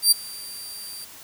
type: tone with ADSR envelope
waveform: 20% pulse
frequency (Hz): 4699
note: D8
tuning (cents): 0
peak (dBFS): -5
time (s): 0.02-1.05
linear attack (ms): 95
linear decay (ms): 14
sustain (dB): -24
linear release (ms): 9
effects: white hiss -44 dBFS RMS until 1.23 s